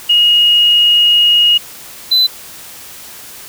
sine / triangle tone pair in turn, 2875 / 4019 Hz, F7 / B7, +50 / +30 cents, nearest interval tritone, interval 580 cents, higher second, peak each -6 dBFS, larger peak neither, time 0.09-1.58 / 2.11-2.27 s, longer first, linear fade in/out 10 ms, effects white hiss -33 dBFS RMS until 3.48 s

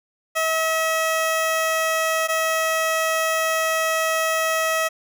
15% pulse tone pair in turn, 643 / 643 Hz, E5 / E5, -43 / -43 cents, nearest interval unison, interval 0 cents, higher neither, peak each -13 dBFS, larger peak neither, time 0.35-2.28 / 2.28-4.89 s, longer second, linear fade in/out 20 ms, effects none

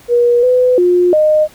sine tone with pitch steps, 480 / 502 / 356.2 / 614 Hz, B4 / B4 / F4 / D#5, -49 / +28 / +34 / -23 cents, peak -7 dBFS, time 0.08-1.48 s, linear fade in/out 50 ms, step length 350 ms, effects pink hiss -43 dBFS RMS until 1.54 s

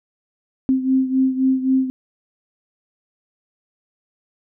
sine beating tone pair, 261.6 / 265.4 Hz, C4 / C4, 0 / +25 cents, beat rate 3.8 Hz, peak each -16 / -21 dBFS, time 0.69-1.9 s, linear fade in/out 0 ms, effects none

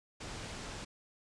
pink low-pass noise, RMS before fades -44 dBFS, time 0.2-0.85 s, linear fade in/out 10 ms, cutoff 8300 Hz, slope 24 dB/octave, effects resampled to 24000 Hz

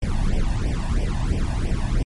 brown noise with flanger, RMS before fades -21 dBFS, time 0.02-2.03 s, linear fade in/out 5 ms, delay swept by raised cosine 0.36 to 1.16 ms, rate 3 Hz, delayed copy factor +1, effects MP3 48 kbps

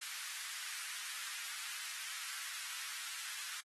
pink high-pass noise, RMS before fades -45 dBFS, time 0.01-3.61 s, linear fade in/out 10 ms, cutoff 1400 Hz, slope 24 dB/octave, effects AAC 32 kbps

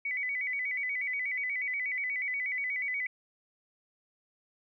sine tone with vibrato, 2124 Hz, C7, 25 cents sharp, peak -30 dBFS, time 0.05-3.07 s, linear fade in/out 5 ms, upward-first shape square, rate 8.3 Hz, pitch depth 99 cents each way, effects none

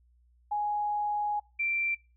sine tone pair in turn, 832 / 2353 Hz, G#5 / D7, +3 / +3 cents, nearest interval octave + tritone, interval 1800 cents, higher second, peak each -27 dBFS, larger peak neither, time 0.51-1.4 / 1.59-1.95 s, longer first, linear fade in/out 10 ms, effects noise-tail reverb RT60 0.3 s tail -22 dB re dry + added 60 Hz sine -61 dBFS peak until 2.16 s

